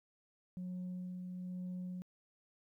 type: tone with tremolo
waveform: sine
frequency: 181.5 Hz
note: F#3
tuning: 33 cents flat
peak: -37 dBFS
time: 0.57-2.02 s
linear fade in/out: 0 ms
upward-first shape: sine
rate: 1.1 Hz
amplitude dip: 35%
effects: tanh soft clip ceiling -38 dBFS + 13-bit